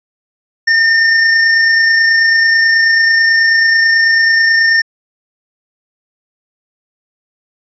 square tone with amplitude modulation, 1814 Hz, A#6, 48 cents flat, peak -7 dBFS, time 0.67-4.82 s, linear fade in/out 10 ms, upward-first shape sine, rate 29.2 Hz, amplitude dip 25%, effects resampled to 16000 Hz

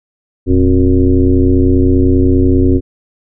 sine tone with frequency modulation, 174.5 Hz, F3, 1 cent flat, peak -6 dBFS, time 0.46-2.81 s, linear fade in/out 50 ms, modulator 94.8 Hz, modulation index 2.2, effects none

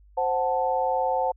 sine chord, F# diminished, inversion second, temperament equal, 523.3 / 740 / 880 Hz, C5 / F#5 / A5, 0 / 0 / 0 cents, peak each -26 dBFS, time 0.17-1.32 s, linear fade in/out 10 ms, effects added 50 Hz sine -51 dBFS peak until 1.36 s

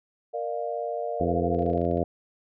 sine chord, Bb major, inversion none, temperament equal with one note detuned, 466.2 / 600.4 / 698.5 Hz, Bb4 / D5 / F5, 0 / +38 / 0 cents, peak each -32 dBFS, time 0.33-1.78 s, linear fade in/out 20 ms
harmonic tone, 85.7 Hz, F2, 32 cents flat, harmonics 1 / 2 / 3 / 4 / 5 / 6 / 7 / 8, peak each -31 / -31 / -31 / -31 / -31 / -31 / -31 / -31 dBFS, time 1.2-2.04 s, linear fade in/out 5 ms
clicks, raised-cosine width 0.3 ms, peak -38 dBFS, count 11, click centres 1.547 / 1.592 / 1.624 / 1.663 / 1.701 / 1.733 / 1.777 / 1.815 / 1.851 / 1.913 / 1.974 s
effects none

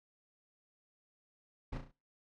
brown noise with echo, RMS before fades -39 dBFS, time 1.72-1.78 s, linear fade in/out 10 ms, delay 34 ms, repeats 4, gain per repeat -6 dB, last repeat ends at 1.916 s, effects noise-tail reverb RT60 0.3 s tail -22 dB re dry + low-pass 4000 Hz 12 dB/octave

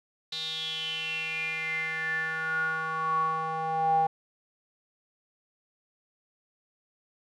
square tone with band-pass filter sweep, 160 Hz, D#3, 49 cents sharp, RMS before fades -30 dBFS, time 0.32-4.07 s, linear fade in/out 5 ms, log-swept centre 3900 to 760 Hz, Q 10, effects none

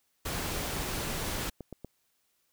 pink noise, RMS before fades -34 dBFS, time 0.25-1.5 s, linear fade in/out 10 ms
click train, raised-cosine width 2 ms, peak -27 dBFS, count 10, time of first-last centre 0.77-1.847 s, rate 8.36 Hz
effects white hiss -74 dBFS RMS until 2.52 s

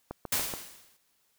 click train, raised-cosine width 1 ms, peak -22 dBFS, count 4, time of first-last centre 0.11-0.538 s, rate 7.01 Hz
white noise with exponential decay, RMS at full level -26 dBFS, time 0.32-0.97 s, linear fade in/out 5 ms, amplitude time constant 140 ms
effects white hiss -71 dBFS RMS until 1.38 s

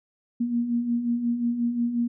sine beating tone pair, 233.1 / 238.7 Hz, A#3 / A#3, 0 / +41 cents, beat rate 5.6 Hz, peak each -31 / -23 dBFS, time 0.4-2.08 s, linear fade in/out 10 ms, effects none

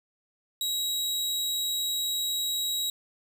sawtooth tone, 3842 Hz, B7, 48 cents flat, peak -24 dBFS, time 0.61-2.9 s, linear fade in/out 2 ms, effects none

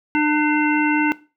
harmonic tone with a mistuned harmonic, 300.8 Hz, D4, 42 cents sharp, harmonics 1 / 3 / 5 / 7 / 9, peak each -17 / -22 / -24 / -25 / -27 dBFS, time 0.15-1.12 s, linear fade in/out 0 ms, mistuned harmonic 7, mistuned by -15 cents, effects noise-tail reverb RT60 0.3 s tail -18 dB re dry

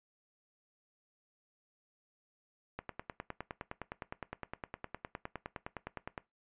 click train, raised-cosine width 0.5 ms, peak -24 dBFS, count 34, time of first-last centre 2.79-6.178 s, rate 9.74 Hz, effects noise-tail reverb RT60 0.2 s tail -19 dB re dry + resampled to 8000 Hz

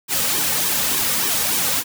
white noise with flanger, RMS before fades -20 dBFS, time 0.08-1.84 s, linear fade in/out 50 ms, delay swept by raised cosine 1.4 to 3 ms, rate 3.4 Hz, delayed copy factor -0.65, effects none

